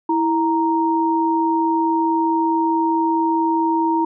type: tone pair together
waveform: sine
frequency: 327.6 / 932.3 Hz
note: E4 / A#5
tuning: -11 / 0 cents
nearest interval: octave + tritone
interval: 1811 cents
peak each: -18 dBFS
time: 0.09-4.05 s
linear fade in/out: 5 ms
effects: none